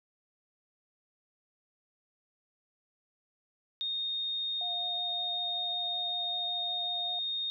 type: tone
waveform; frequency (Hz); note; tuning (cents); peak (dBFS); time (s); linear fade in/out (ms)
sine; 3693; A#7; -17; -31; 3.81-7.5; 0
type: tone with vibrato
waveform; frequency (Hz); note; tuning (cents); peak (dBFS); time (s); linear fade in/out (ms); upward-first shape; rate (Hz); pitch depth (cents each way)
sine; 706; F5; +19; -40; 4.61-7.19; 2; triangle; 5.3; 14
effects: none